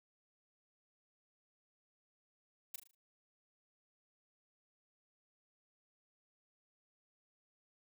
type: noise with echo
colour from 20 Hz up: blue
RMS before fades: -42 dBFS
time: 2.74-2.76 s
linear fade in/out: 5 ms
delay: 38 ms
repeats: 5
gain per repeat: -7 dB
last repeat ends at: 2.95 s
effects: none